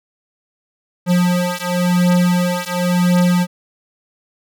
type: beating tone pair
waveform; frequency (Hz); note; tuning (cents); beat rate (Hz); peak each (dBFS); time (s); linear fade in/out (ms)
square; 177.5 / 178.44; F3 / F3; +28 / +38; 0.94; -17; 1.06-3.47; 50
effects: none